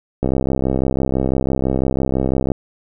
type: click train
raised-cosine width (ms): 2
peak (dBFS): -5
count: 152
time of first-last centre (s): 0.23-2.518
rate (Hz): 66
effects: none